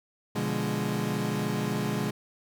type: chord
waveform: 30% pulse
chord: B diminished seventh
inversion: none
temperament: equal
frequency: 123.47 / 146.83 / 174.61 / 207.7 Hz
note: B2 / D3 / F3 / Ab3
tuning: 0 / 0 / 0 / 0 cents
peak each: -31 / -31 / -32 / -28 dBFS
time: 0.35-2.11 s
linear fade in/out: 10 ms
effects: none